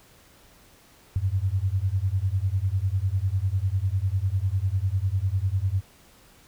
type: beating tone pair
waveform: sine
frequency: 90.8 / 100.8 Hz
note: F#2 / G2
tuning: -32 / +49 cents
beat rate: 10 Hz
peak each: -25 / -25 dBFS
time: 1.16-5.81 s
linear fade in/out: 0 ms
effects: pink hiss -55 dBFS RMS until 6.47 s